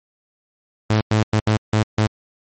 sawtooth tone bursts at uneven times, 107.9 Hz, A2, 33 cents flat, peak -10 dBFS, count 6, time 0.9-1.01 / 1.11-1.23 / 1.33-1.4 / 1.47-1.57 / 1.73-1.83 / 1.98-2.07 s, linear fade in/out 5 ms, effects low-pass 7000 Hz 12 dB/octave + MP3 32 kbps

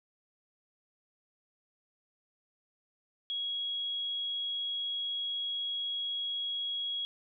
sine tone, 3316 Hz, G#7, 3 cents flat, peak -32 dBFS, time 3.3-7.05 s, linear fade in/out 0 ms, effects none

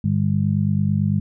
sine tone cluster, 102.4 / 151.4 / 200.4 Hz, G#2 / D#3 / G3, -24 / -47 / +38 cents, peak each -21 dBFS, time 0.04-1.2 s, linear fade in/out 5 ms, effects none

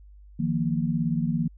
sine chord, Eb suspended second, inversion none, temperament equal with one note detuned, 155.56 / 173.21 / 233.1 Hz, Eb3 / F3 / Bb3, 0 / -14 / 0 cents, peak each -27 dBFS, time 0.39-1.48 s, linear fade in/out 10 ms, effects added 50 Hz sine -46 dBFS peak until 1.57 s

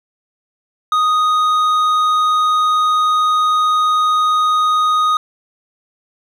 sine tone with hard clipping, 1244.5 Hz, D#6, in tune, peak -13 dBFS, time 0.92-5.17 s, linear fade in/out 2 ms, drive 6 dB, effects none

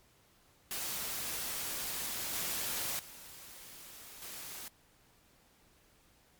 white noise with level steps, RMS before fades -38 / -36 / -51 / -45 dBFS, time 0.71-4.68 s, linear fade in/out 0 ms, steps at 2.33 / 2.99 / 4.22 s, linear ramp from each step 2 ms, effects pink hiss -66 dBFS RMS until 6.39 s + MP3 96 kbps

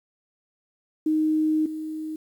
sine tone pair in turn, 311.1 / 312.6 Hz, D#4 / D#4, 0 / +8 cents, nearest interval unison, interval 8 cents, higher second, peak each -19 / -29 dBFS, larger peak first, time 1.06-1.66 / 1.66-2.16 s, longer first, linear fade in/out 5 ms, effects 9-bit

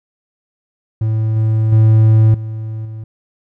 triangle tone with level steps, 110 Hz, A2, in tune, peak -11 / -9 / -4 / -19 / -23 dBFS, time 1.01-3.04 s, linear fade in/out 5 ms, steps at 1.36 / 1.72 / 2.34 / 2.85 s, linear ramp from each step 5 ms, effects none

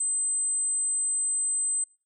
sine tone, 8150 Hz, C9, 47 cents flat, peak -24 dBFS, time 0-1.84 s, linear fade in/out 5 ms, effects noise-tail reverb RT60 0.3 s tail -20 dB re dry

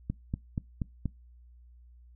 click train, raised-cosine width 5 ms, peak -18 dBFS, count 5, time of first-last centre 0.1-1.057 s, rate 4.18 Hz, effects noise-tail reverb RT60 0.2 s tail -23 dB re dry + added 60 Hz sine -52 dBFS peak until 2.15 s

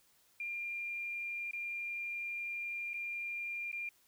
sine tone with dropouts, 2396 Hz, D7, 34 cents sharp, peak -37 dBFS, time 0.4-3.89 s, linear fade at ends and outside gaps 2 ms, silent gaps 1.511-1.533 / 2.934-2.941 / 3.716-3.728 s, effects white hiss -69 dBFS RMS until 4.07 s

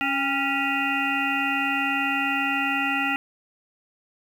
harmonic tone with a mistuned harmonic, 277.2 Hz, C#4, in tune, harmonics 1 / 3 / 5 / 7 / 9 / 10, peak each -29 / -29 / -29 / -29 / -29 / -29 dBFS, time 0.01-3.16 s, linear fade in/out 0 ms, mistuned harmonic 3, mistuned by -58 cents, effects 8-bit

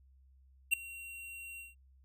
square tone with ADSR envelope, 2744 Hz, F7, 31 cents flat, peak -23 dBFS, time 0.71-1.75 s, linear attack 25 ms, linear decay 4 ms, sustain -22 dB, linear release 160 ms, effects added 66 Hz sine -60 dBFS peak until 2.04 s

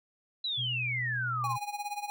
sine exponential sweep, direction down, 4025 to 1004 Hz, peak -30 dBFS, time 0.44-1.56 s, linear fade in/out 5 ms
sine tone with pitch glide, 123.47 to 122.12 Hz, B2 to B2, 0 to -19 cents, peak -35 dBFS, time 0.57-1.58 s, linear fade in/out 20 ms, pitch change -19 cents, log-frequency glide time 1.1-1.38 s
square tone with tremolo, 823 Hz, G#5, 16 cents flat, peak -32 dBFS, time 1.44-2.1 s, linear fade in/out 0 ms, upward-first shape sine, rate 17 Hz, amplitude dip 80%
effects none

